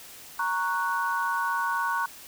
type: chord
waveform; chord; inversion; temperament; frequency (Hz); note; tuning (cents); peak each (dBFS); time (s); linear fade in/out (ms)
sine; F# major; first; equal; 932.3 / 1108.7 / 1480; A#5 / C#6 / F#6; 0 / 0 / 0; -29; 0.39-2.06; 5
effects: white hiss -46 dBFS RMS until 2.27 s